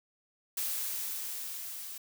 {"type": "noise with level ramp", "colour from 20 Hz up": "blue", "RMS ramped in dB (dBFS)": [-33, -43], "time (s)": [0.57, 1.98], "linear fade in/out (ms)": 5, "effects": []}